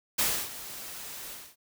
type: noise with ADSR envelope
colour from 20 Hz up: white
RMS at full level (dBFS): -25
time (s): 0.18-1.56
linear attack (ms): 12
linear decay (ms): 290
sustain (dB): -16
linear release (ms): 250
effects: none